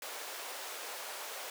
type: high-pass noise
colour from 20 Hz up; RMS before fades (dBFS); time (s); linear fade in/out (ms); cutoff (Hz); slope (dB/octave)
pink; -43; 0.02-1.5; 2; 470; 24
effects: none